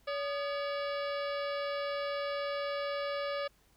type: harmonic tone with a mistuned harmonic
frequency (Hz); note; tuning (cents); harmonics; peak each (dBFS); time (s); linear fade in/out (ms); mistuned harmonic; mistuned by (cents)
568; C#5; +42; 1 / 2 / 3 / 4 / 5 / 6 / 7 / 8 / 9; -34 / -40 / -44 / -46 / -48 / -50 / -51 / -52 / -53; 0.07-3.48; 10; 2; +130
effects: added 50 Hz sine -68 dBFS peak until 3.76 s + pink hiss -68 dBFS RMS until 3.76 s